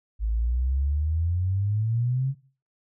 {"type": "exponential sweep", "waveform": "sine", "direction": "up", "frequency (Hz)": [51.91, 138.59], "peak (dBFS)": -22, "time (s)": [0.19, 2.35], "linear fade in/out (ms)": 50, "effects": ["noise-tail reverb RT60 0.4 s tail -18 dB re dry"]}